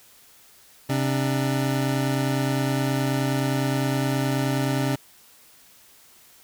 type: tone pair together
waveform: 25% pulse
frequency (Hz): 133.6 / 296.8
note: C3 / D4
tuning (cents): +36 / +18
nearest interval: octave + major second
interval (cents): 1382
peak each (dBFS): -19 / -24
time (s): 0.89-4.96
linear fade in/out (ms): 10
effects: white hiss -53 dBFS RMS until 6.43 s